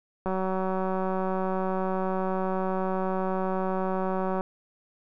click train, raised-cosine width 1 ms, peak -16 dBFS, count 781, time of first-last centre 0.26-4.409 s, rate 188 Hz, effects none

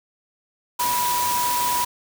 sine tone in noise, 977 Hz, B5, 19 cents flat, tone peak -21 dBFS, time 0.79-1.85 s, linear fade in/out 10 ms, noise white, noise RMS -26 dBFS, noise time 0.79-1.85 s, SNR +2 dB, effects none

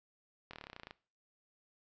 slowing click train, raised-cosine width 0.3 ms, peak -30 dBFS, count 14, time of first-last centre 0.51-0.909 s, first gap 24 ms, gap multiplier 1.04, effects noise-tail reverb RT60 0.4 s tail -21 dB re dry + resampled to 16000 Hz

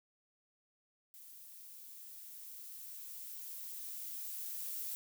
violet noise with level ramp, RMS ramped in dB -55 to -41 dBFS, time 1.14-4.95 s, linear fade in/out 0 ms, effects none

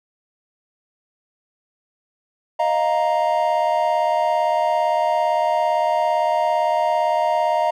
triangle chord, Eb suspended second, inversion none, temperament just, 622.3 / 700 / 933.4 Hz, Eb5 / F5 / Bb5, 0 / +4 / +2 cents, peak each -19 dBFS, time 2.59-7.71 s, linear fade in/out 10 ms, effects none

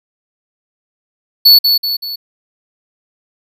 square tone with echo, 4435 Hz, C#8, in tune, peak -3 dBFS, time 1.45-1.59 s, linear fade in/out 10 ms, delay 190 ms, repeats 3, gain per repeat -6 dB, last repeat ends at 2.16 s, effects none

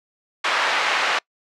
white band-pass noise, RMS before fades -21 dBFS, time 0.44-1.19 s, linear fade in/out 5 ms, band 760 to 2100 Hz, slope 12 dB/octave, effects noise-tail reverb RT60 0.1 s tail -26 dB re dry + low-pass 7000 Hz 12 dB/octave

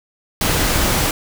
pink noise, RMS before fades -17 dBFS, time 0.41-1.11 s, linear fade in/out 2 ms, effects none

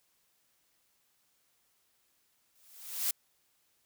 blue noise with exponential growth, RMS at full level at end -28 dBFS, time 2.55-3.11 s, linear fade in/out 5 ms, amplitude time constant 120 ms, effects white hiss -73 dBFS RMS until 3.85 s

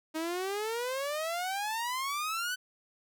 sawtooth exponential sweep, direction up, 311.1 to 1524 Hz, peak -28 dBFS, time 0.14-2.56 s, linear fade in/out 20 ms, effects none

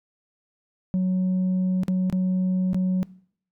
sine tone with dropouts, 185 Hz, F#3, in tune, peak -17 dBFS, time 0.94-3.03 s, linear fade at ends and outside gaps 0 ms, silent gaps 1.834-1.882 / 2.099-2.126 / 2.732-2.745 s, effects noise-tail reverb RT60 0.6 s tail -23 dB re dry + tanh soft clip ceiling -19 dBFS

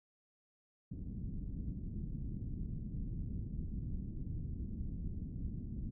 pink low-pass noise, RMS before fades -41 dBFS, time 0.91-5.91 s, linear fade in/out 10 ms, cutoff 240 Hz, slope 24 dB/octave, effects none

